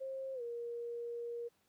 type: tone with pitch glide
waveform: sine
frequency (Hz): 533 to 472.1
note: C5 to A#4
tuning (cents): +32 to +22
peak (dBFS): -39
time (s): 0-1.49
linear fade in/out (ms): 20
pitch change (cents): -210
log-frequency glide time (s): 0.34-0.42
effects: pink hiss -75 dBFS RMS until 1.68 s + high-pass 100 Hz 12 dB/octave